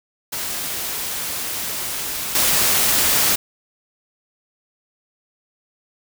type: noise with level steps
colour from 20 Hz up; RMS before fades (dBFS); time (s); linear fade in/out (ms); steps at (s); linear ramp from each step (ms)
white; -26 / -17; 0.32-3.36; 10; 2.35; 2
effects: none